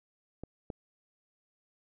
clicks, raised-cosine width 2 ms, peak -27 / -24 dBFS, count 2, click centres 0.436 / 0.702 s, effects none

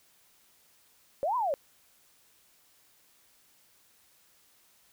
sine linear two-way sweep, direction up then down, 523.3 to 1039 to 523.3 Hz, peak -26 dBFS, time 1.23-1.54 s, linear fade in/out 0 ms, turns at 1.36 s, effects white hiss -64 dBFS RMS until 4.92 s

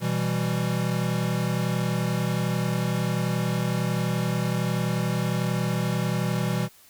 square chord, E minor, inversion second, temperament equal, 123.47 / 164.81 / 196 Hz, B2 / E3 / G3, 0 / 0 / 0 cents, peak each -28 / -28 / -30 dBFS, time 0-6.69 s, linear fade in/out 50 ms, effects white hiss -54 dBFS RMS until 6.89 s

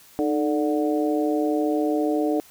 harmonic tone with a mistuned harmonic, 146.83 Hz, D3, in tune, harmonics 2 / 3 / 4 / 5, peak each -22 / -26 / -28 / -30 dBFS, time 0.19-2.4 s, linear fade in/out 0 ms, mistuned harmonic 2, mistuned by +71 cents, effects white hiss -51 dBFS RMS until 2.5 s

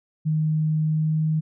sine tone with pitch glide, 155.56 to 156.64 Hz, D#3 to D#3, 0 to +12 cents, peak -19 dBFS, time 0.25-1.41 s, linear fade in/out 20 ms, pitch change +12 cents, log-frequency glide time 0.85-1.23 s, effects none

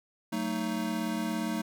square chord, D# diminished, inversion first, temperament just, 186.68 / 224 / 311.1 Hz, F#3 / A3 / D#4, +16 / +31 / 0 cents, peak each -37 / -33 / -36 dBFS, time 0.32-1.62 s, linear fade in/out 10 ms, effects none

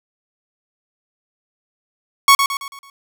sawtooth tone with echo, 1108.7 Hz, C#6, in tune, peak -3 dBFS, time 2.28-2.35 s, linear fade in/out 2 ms, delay 110 ms, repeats 5, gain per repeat -7 dB, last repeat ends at 2.9 s, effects none

